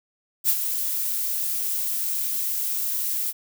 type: noise with ADSR envelope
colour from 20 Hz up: violet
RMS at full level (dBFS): -18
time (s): 0.44-3.33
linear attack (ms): 48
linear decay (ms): 61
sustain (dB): -8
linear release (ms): 37
effects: none